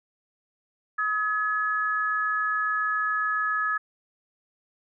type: tone pair together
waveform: sine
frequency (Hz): 1272.8 / 1700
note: D#6 / G#6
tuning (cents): +39 / +40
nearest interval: perfect fourth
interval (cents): 501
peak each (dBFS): -26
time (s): 0.98-3.78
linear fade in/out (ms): 10
effects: none